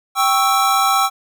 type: chord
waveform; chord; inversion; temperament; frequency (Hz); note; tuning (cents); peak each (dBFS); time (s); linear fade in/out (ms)
square; C# diminished; second; equal; 784 / 1108.7 / 1318.5; G5 / C#6 / E6; 0 / 0 / 0; -18 / -21 / -17; 0.15-1.1; 50
effects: none